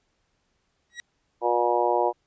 sawtooth tone with exponential growth, 1912 Hz, A#6, 43 cents sharp, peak -27 dBFS, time 0.9-1 s, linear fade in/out 0 ms, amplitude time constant 21 ms
harmonic tone, 120 Hz, B2, 49 cents flat, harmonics 3 / 4 / 5 / 6 / 7 / 8, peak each -27 / -27 / -27 / -27 / -27 / -27 dBFS, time 1.41-2.13 s, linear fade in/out 50 ms
effects pink hiss -72 dBFS RMS until 2.26 s + resampled to 16000 Hz

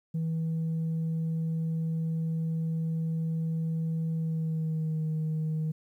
sine tone with pitch glide, 162.1 to 156.76 Hz, E3 to D#3, -29 to +13 cents, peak -25 dBFS, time 0.14-5.72 s, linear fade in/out 10 ms, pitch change -58 cents, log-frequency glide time 4.13-5.04 s, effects tanh soft clip ceiling -26 dBFS + 11-bit

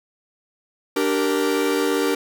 45% pulse chord, G minor, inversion second, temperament equal with one note detuned, 293.7 / 388.8 / 466.2 Hz, D4 / G4 / Bb4, 0 / -14 / 0 cents, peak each -23 dBFS, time 0.96-2.15 s, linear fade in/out 5 ms, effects none

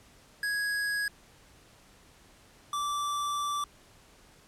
square tone pair in turn, 1661.2 / 1165.9 Hz, G#6 / D6, 0 / -13 cents, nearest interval tritone, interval 613 cents, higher first, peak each -29 / -30 dBFS, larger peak first, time 0.43-1.08 / 2.73-3.64 s, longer second, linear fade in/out 2 ms, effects pink hiss -58 dBFS RMS until 4.47 s + low-pass 11000 Hz 12 dB/octave

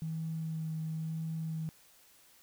triangle tone with vibrato, 159.9 Hz, D#3, 48 cents sharp, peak -30 dBFS, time 0.02-1.69 s, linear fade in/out 0 ms, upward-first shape sine, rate 0.98 Hz, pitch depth 14 cents each way, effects tanh soft clip ceiling -32 dBFS + white hiss -62 dBFS RMS until 2.42 s

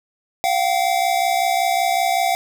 square tone pair together, 698.5 / 763.8 Hz, F5 / G5, 0 / -45 cents, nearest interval major second, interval 155 cents, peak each -20 dBFS, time 0.44-2.35 s, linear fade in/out 0 ms, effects none

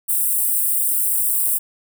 white high-pass noise, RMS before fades -19 dBFS, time 0.08-1.59 s, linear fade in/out 20 ms, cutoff 8100 Hz, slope 96 dB/octave, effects none

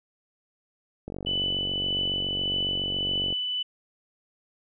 click train, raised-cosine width 2 ms, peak -22 dBFS, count 107, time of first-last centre 1.08-3.326 s, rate 47.2 Hz
sine tone with tremolo, 2989 Hz, F#7, 17 cents sharp, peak -24 dBFS, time 1.26-3.63 s, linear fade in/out 10 ms, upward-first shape triangle, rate 1.7 Hz, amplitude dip 30%
effects none

